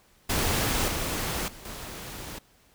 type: noise with level steps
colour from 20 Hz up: pink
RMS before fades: -26 / -30 / -46 / -39 dBFS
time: 0.29-2.39 s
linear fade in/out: 10 ms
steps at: 0.88 / 1.48 / 1.65 s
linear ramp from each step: 2 ms
effects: pink hiss -61 dBFS RMS until 2.74 s